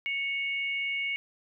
sine tone pair together, 2214 / 2831 Hz, C#7 / F7, -3 / +23 cents, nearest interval major third, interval 426 cents, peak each -29 / -36 dBFS, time 0.06-1.16 s, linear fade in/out 0 ms, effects none

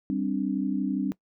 sine chord, G suspended fourth, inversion none, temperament equal, 196 / 261.6 / 293.7 Hz, G3 / C4 / D4, 0 / 0 / 0 cents, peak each -29 dBFS, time 0.1-1.12 s, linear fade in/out 0 ms, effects noise-tail reverb RT60 0.1 s tail -21 dB re dry

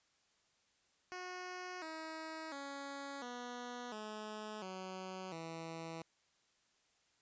10% pulse tone with pitch steps, 363.9 / 318.6 / 279 / 244.3 / 213.9 / 187.28 / 163.98 Hz, F#4 / D#4 / C#4 / B3 / A3 / F#3 / E3, -29 / +41 / +11 / -19 / -49 / +21 / -9 cents, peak -36 dBFS, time 1.12-6.02 s, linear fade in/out 0 ms, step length 700 ms, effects white hiss -75 dBFS RMS until 7.21 s + resampled to 16000 Hz

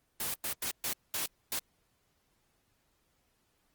white noise bursts at uneven times, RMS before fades -34 dBFS, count 6, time 0.2-0.34 / 0.44-0.53 / 0.62-0.71 / 0.84-0.93 / 1.14-1.26 / 1.52-1.59 s, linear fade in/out 2 ms, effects pink hiss -74 dBFS RMS until 3.74 s + Opus 24 kbps

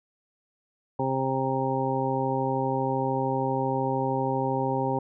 harmonic tone, 132.9 Hz, C3, 27 cents sharp, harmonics 1 / 2 / 3 / 4 / 6 / 7, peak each -31 / -31 / -31 / -31 / -31 / -31 dBFS, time 0.99-4.99 s, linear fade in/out 5 ms, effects none

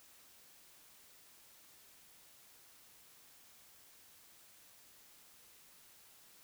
silence, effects white hiss -62 dBFS RMS until 6.43 s

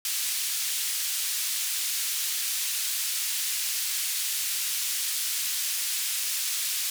white band-pass noise, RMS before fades -29 dBFS, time 0.05-6.9 s, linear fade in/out 2 ms, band 2500 to 13000 Hz, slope 12 dB/octave, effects none

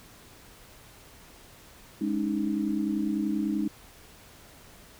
sine chord, Ab suspended fourth, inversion none, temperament equal with one note detuned, 207.7 / 280.9 / 311.1 Hz, Ab3 / Db4 / Eb4, 0 / +23 / 0 cents, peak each -29 / -32 / -29 dBFS, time 2.01-3.68 s, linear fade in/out 5 ms, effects pink hiss -52 dBFS RMS until 4.99 s

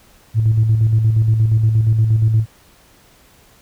sine tone with tremolo, 110.5 Hz, A2, 8 cents sharp, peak -8 dBFS, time 0.34-2.46 s, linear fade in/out 50 ms, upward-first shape square, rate 8.5 Hz, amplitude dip 45%, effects tanh soft clip ceiling -6 dBFS + pink hiss -50 dBFS RMS until 3.61 s

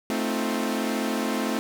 sawtooth chord, F dominant seventh, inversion first, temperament equal with one note detuned, 220 / 261.6 / 315.5 / 349.2 Hz, A3 / C4 / Eb4 / F4, 0 / 0 / +24 / 0 cents, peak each -24 / -25 / -29 / -30 dBFS, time 0.1-1.59 s, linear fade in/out 0 ms, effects none

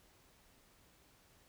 silence, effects pink hiss -67 dBFS RMS until 1.48 s

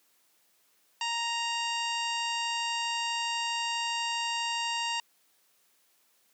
harmonic tone, 932.3 Hz, A#5, in tune, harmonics 1 / 2 / 3 / 4 / 5 / 6 / 7 / 8 / 9, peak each -33 / -39 / -33 / -42 / -40 / -44 / -49 / -43 / -53 dBFS, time 1.01-5 s, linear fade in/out 2 ms, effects white hiss -68 dBFS RMS until 6.33 s + high-pass 200 Hz 12 dB/octave

